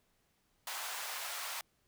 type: high-pass noise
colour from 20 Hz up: pink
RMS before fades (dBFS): -41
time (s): 0.67-1.61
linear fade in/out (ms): 2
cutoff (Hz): 750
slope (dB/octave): 24
effects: pink hiss -75 dBFS RMS until 1.87 s